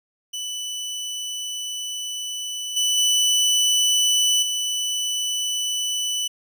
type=tone with level steps; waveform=25% pulse; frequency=2982 Hz; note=F#7; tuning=13 cents sharp; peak=-24 / -15 / -13 / -19 dBFS; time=0.33-6.28 s; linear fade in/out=10 ms; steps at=2.76 / 2.97 / 4.42 s; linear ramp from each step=10 ms; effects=none